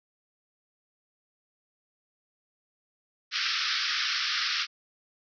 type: band-pass noise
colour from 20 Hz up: white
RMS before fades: -29 dBFS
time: 3.31-4.67 s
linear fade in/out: 50 ms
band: 1200 to 5500 Hz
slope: 96 dB/octave
effects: none